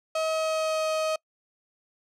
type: tone with pitch glide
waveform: 35% pulse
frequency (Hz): 637 to 629.7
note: D#5 to D#5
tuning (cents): +41 to +21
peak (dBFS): -23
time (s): 0.15-1.16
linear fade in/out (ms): 5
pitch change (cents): -20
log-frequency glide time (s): 0.31-0.85
effects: noise-tail reverb RT60 0.1 s tail -26 dB re dry + low-pass 8000 Hz 12 dB/octave